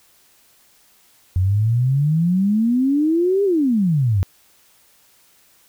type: exponential two-way sweep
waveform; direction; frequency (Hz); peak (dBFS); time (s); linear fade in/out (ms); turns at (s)
sine; up then down; 89 to 409.1 to 89; -14; 1.36-4.23; 0; 3.44
effects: white hiss -55 dBFS RMS until 5.68 s